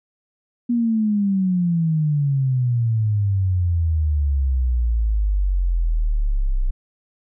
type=exponential sweep; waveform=sine; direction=down; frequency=242.5 to 30.87 Hz; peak=-16 dBFS; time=0.69-6.71 s; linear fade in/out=10 ms; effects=none